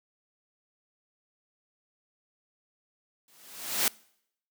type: noise with exponential growth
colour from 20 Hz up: white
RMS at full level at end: -23 dBFS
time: 3.28-3.88 s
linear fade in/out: 2 ms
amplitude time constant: 130 ms
effects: noise-tail reverb RT60 0.7 s tail -24 dB re dry + high-pass 150 Hz 12 dB/octave